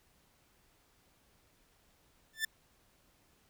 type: tone with exponential growth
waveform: sawtooth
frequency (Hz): 1769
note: A6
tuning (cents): +9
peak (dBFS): -24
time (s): 2.33-2.45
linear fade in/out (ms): 5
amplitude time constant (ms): 25
effects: pink hiss -69 dBFS RMS until 3.49 s